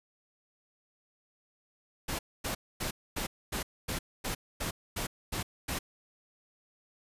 pink noise bursts, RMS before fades -34 dBFS, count 11, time 2.08-5.79 s, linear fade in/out 10 ms, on 110 ms, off 250 ms, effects resampled to 32000 Hz

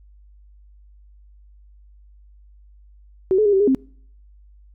sine tone with pitch steps, 376.7 / 428.3 / 408.7 / 385.4 / 411.2 / 264.3 Hz, F#4 / A4 / G#4 / G4 / G#4 / C4, +31 / -47 / -28 / -29 / -17 / +18 cents, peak -13 dBFS, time 3.31-3.748 s, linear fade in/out 0 ms, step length 73 ms, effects noise-tail reverb RT60 0.6 s tail -26 dB re dry + added 50 Hz sine -46 dBFS peak until 4.74 s

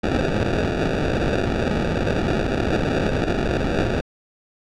violet noise with sample-and-hold, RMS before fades -21 dBFS, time 0.03-4.01 s, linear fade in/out 10 ms, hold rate 1050 Hz, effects low-pass 4000 Hz 12 dB/octave

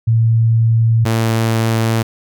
sine / sawtooth tone pair in turn, 113.8 / 113.01 Hz, A#2 / A2, -41 / +47 cents, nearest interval unison, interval 12 cents, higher first, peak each -9 dBFS, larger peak neither, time 0.07-1.05 / 1.05-2.03 s, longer neither, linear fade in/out 10 ms, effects none

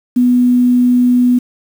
sine tone with quantisation, 246.9 Hz, B3, in tune, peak -7 dBFS, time 0.16-1.39 s, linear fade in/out 10 ms, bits 6, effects none

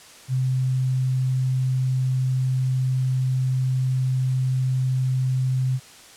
sine tone, 129.5 Hz, C3, 17 cents flat, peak -19 dBFS, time 0.28-5.8 s, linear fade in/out 50 ms, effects white hiss -46 dBFS RMS until 6.16 s + low-pass 9000 Hz 12 dB/octave

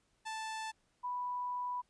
sawtooth / sine tone pair in turn, 880 / 987 Hz, A5 / B5, 0 / -1 cents, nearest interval major second, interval 199 cents, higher second, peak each -35 / -35 dBFS, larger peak neither, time 0.25-0.72 / 1.03-1.82 s, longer second, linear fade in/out 20 ms, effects pink hiss -75 dBFS RMS until 1.89 s + resampled to 22050 Hz

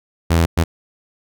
sawtooth tone bursts at uneven times, 83.1 Hz, E2, 15 cents sharp, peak -8 dBFS, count 2, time 0.3-0.46 / 0.57-0.64 s, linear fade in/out 10 ms, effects none

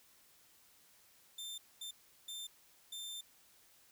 sawtooth tone bursts at uneven times, 3578 Hz, A7, 28 cents sharp, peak -40 dBFS, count 4, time 1.38-1.58 / 1.81-1.91 / 2.28-2.47 / 2.92-3.21 s, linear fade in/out 5 ms, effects white hiss -66 dBFS RMS until 3.91 s

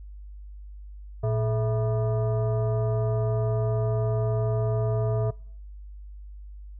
sine tone with frequency modulation, 115.5 Hz, A#2, 16 cents flat, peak -22 dBFS, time 1.23-5.31 s, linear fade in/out 10 ms, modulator 544 Hz, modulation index 0.83, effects noise-tail reverb RT60 0.6 s tail -25 dB re dry + added 50 Hz sine -39 dBFS peak until 6.79 s

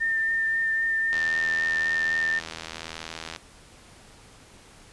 sine tone with vibrato, 1803 Hz, A6, 42 cents sharp, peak -22 dBFS, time 0-2.4 s, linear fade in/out 20 ms, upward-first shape triangle, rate 3.8 Hz, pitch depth 15 cents each way
click train, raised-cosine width 0.2 ms, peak -17 dBFS, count 182, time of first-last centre 1.13-3.362 s, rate 81.1 Hz
effects pink hiss -51 dBFS RMS until 4.92 s + resampled to 24000 Hz

